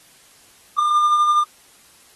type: tone with tremolo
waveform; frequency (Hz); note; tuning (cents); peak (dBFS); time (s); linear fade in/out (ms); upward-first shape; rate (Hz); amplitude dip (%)
triangle; 1203; D6; +41; -10; 0.78-1.44; 10; sine; 12; 35
effects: white hiss -51 dBFS RMS until 2.15 s + AAC 32 kbps

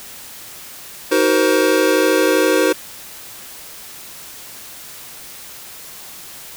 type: chord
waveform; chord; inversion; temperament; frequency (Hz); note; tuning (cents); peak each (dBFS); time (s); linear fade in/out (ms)
square; C half-diminished seventh; first; just; 314 / 376.7 / 470.9 / 523.3; Eb4 / Gb4 / Bb4 / C5; +16 / +31 / +18 / 0; -19; 1.11-2.73; 10
effects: white hiss -36 dBFS RMS until 6.56 s

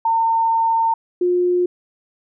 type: tone pair in turn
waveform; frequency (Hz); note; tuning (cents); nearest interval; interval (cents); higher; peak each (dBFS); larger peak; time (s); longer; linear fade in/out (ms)
sine; 908 / 356.8; A#5 / F4; -46 / +37; octave + major third; 1617; first; -14; neither; 0.05-0.94 / 1.21-1.66; first; 5
effects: none

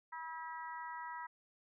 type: harmonic tone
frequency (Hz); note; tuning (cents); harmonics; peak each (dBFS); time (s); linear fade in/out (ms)
323; E4; -35; 3 / 4 / 5 / 6; -44 / -50 / -53 / -51; 0.12-1.27; 10
effects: none

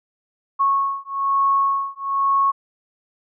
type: beating tone pair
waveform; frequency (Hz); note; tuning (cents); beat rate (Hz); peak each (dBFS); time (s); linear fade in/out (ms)
sine; 1100 / 1101.1; C#6 / C#6; -14 / -12; 1.1; -20; 0.59-2.52; 20
effects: none

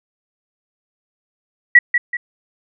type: tone with echo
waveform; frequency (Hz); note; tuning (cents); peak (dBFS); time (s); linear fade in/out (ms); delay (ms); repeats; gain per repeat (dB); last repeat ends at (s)
sine; 1935; B6; -36; -3; 1.75-1.79; 5; 190; 2; -8; 2.17
effects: none

